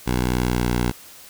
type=tone with pitch glide; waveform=10% pulse; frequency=61.74 to 60.4 Hz; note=B1 to B1; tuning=0 to -38 cents; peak=-11 dBFS; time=0.06-0.92 s; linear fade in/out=20 ms; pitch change=-38 cents; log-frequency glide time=0.32-0.68 s; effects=white hiss -44 dBFS RMS until 1.29 s